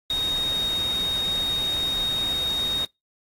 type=tone in noise; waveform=sine; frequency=3729 Hz; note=A#7; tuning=in tune; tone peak=-22 dBFS; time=0.1-2.85 s; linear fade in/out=2 ms; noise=pink; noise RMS=-36 dBFS; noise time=0.1-2.85 s; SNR=+11 dB; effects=noise-tail reverb RT60 0.2 s tail -25 dB re dry + AAC 48 kbps